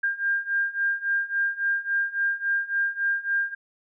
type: beating tone pair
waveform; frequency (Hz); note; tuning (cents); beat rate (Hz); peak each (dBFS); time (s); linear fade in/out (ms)
sine; 1600 / 1603.6; G6 / G6; +35 / +39; 3.6; -27 / -25; 0.03-3.55; 10
effects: none